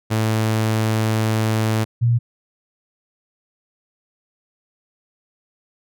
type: tone pair in turn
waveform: sawtooth / sine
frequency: 110 / 118.39 Hz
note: A2 / A#2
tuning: 0 / +27 cents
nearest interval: minor second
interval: 127 cents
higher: second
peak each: -13 dBFS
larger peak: neither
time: 0.1-1.85 / 2.01-2.19 s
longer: first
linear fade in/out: 20 ms
effects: none